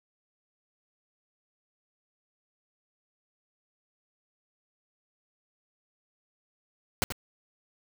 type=noise with echo; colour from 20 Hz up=pink; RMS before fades=-26 dBFS; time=7.02-7.04 s; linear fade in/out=0 ms; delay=83 ms; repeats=1; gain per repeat=-8 dB; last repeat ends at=7.123 s; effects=none